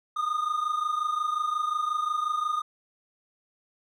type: tone pair together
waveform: triangle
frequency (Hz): 1218.9 / 1244.5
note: D#6 / D#6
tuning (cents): -36 / 0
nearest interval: unison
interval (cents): 36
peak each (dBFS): -25 / -29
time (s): 0.16-2.62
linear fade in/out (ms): 10
effects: none